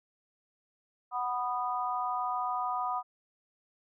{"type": "chord", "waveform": "sine", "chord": "B major", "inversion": "second", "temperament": "just", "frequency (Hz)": [740.8, 987.8, 1234.7], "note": ["F#5", "B5", "D#6"], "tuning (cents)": [2, 0, -14], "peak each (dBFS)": -34, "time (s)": [1.11, 3.03], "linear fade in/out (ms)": 50, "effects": []}